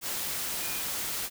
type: tone in noise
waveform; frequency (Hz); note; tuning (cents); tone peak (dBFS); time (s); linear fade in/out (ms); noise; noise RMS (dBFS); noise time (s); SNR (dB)
sine; 2444; D#7; -32; -41; 0.59-0.83; 50; white; -33; 0.01-1.3; -11
effects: none